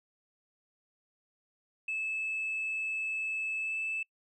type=tone with pitch glide; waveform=sine; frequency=2611 to 2628 Hz; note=E7 to E7; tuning=-17 to -6 cents; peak=-30 dBFS; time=1.88-4.03 s; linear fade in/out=5 ms; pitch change=+11 cents; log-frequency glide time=3.6-3.75 s; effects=noise-tail reverb RT60 0.1 s tail -26 dB re dry + tanh soft clip ceiling -28 dBFS